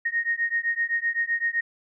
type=beating tone pair; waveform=sine; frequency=1857 / 1864.8 Hz; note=A#6 / A#6; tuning=-7 / 0 cents; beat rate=7.8 Hz; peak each=-26 / -26 dBFS; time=0.05-1.61 s; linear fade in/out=10 ms; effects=none